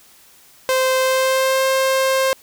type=tone with pitch glide; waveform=sawtooth; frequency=520 to 530 Hz; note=C5 to C5; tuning=-11 to +22 cents; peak=-11 dBFS; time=0.69-2.33 s; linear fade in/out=0 ms; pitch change=+33 cents; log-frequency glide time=0.98-1.65 s; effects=white hiss -49 dBFS RMS until 2.42 s